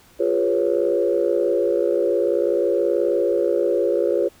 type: chord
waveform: sine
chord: C# dominant seventh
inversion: first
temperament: equal with one note detuned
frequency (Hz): 349.2 / 407.9 / 493.9 / 554.4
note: E#4 / G#4 / B4 / C#5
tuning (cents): 0 / -31 / 0 / 0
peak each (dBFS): -22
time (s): 0.19-4.29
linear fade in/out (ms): 20
effects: tanh soft clip ceiling -7 dBFS + pink hiss -52 dBFS RMS until 4.4 s